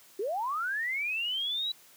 sine linear sweep, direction up, 362.9 to 3953 Hz, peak -29 dBFS, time 0.19-1.72 s, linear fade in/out 5 ms, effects white hiss -57 dBFS RMS until 1.96 s + high-pass 100 Hz 12 dB/octave

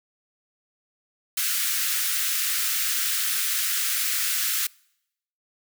white high-pass noise, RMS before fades -25 dBFS, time 1.37-4.67 s, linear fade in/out 5 ms, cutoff 1300 Hz, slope 48 dB/octave, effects noise-tail reverb RT60 0.8 s tail -26 dB re dry

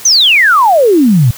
sine exponential sweep, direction down, 6390 to 109.8 Hz, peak -4 dBFS, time 0.05-1.31 s, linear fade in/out 5 ms, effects white hiss -30 dBFS RMS until 1.37 s

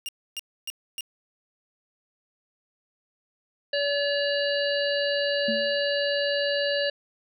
sawtooth tone bursts, 2809 Hz, F7, 9 cents sharp, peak -27 dBFS, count 4, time 0.06-1.008 s, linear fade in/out 0 ms, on 27 ms, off 280 ms
harmonic tone, 571 Hz, D5, 49 cents flat, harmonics 1 / 3 / 5 / 7 / 8, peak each -25 / -30 / -32 / -33 / -34 dBFS, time 3.73-6.9 s, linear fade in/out 5 ms
sine tone with exponential decay, 224.1 Hz, A3, 32 cents sharp, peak -25 dBFS, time 5.48-5.85 s, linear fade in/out 5 ms, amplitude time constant 79 ms
effects none

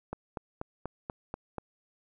click train, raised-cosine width 1 ms, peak -21 dBFS, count 7, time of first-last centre 0.13-1.583 s, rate 4.13 Hz, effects none

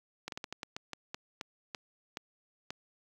slowing click train, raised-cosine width 0.2 ms, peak -21 dBFS, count 13, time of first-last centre 0.28-2.705 s, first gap 42 ms, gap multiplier 1.26, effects high-pass 100 Hz 12 dB/octave + 9-bit

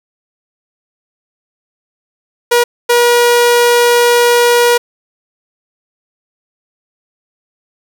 sawtooth tone bursts at uneven times, 479.8 Hz, A#4, 50 cents sharp, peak -3 dBFS, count 2, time 2.51-2.64 / 2.89-4.78 s, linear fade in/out 10 ms, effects 7-bit

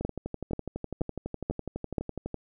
two click trains, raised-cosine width 2 ms, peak -20 / -14 dBFS, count 29 / 5, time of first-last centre 0.01-2.343 / 0.05-1.982 s, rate 12 / 2.07 Hz, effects none

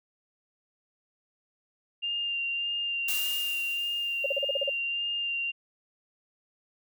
sine tone with vibrato, 2794 Hz, F7, in tune, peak -28 dBFS, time 2.02-5.52 s, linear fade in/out 20 ms, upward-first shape sine, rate 1.7 Hz, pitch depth 16 cents each way
blue noise with exponential decay, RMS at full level -30 dBFS, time 3.08-4.79 s, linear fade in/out 5 ms, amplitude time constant 370 ms
sine tone bursts, 556 Hz, C#5, 5 cents sharp, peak -25 dBFS, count 8, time 4.24-4.696 s, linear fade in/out 5 ms, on 22 ms, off 40 ms
effects none

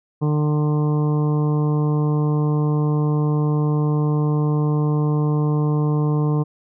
harmonic tone, 150 Hz, D3, 37 cents sharp, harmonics 1 / 2 / 3 / 4 / 5 / 6 / 7 / 8, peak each -17 / -25 / -27 / -40 / -36 / -38 / -34 / -46 dBFS, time 0.21-6.44 s, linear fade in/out 20 ms, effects none

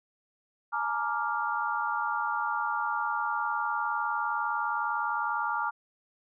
sine chord, Bb dominant seventh, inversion third, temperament equal with one note detuned, 852.5 / 932.3 / 1174.7 / 1396.9 Hz, Ab5 / Bb5 / D6 / F6, +45 / 0 / 0 / 0 cents, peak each -34 / -33 / -33 / -32 dBFS, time 0.72-5.71 s, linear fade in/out 20 ms, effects none

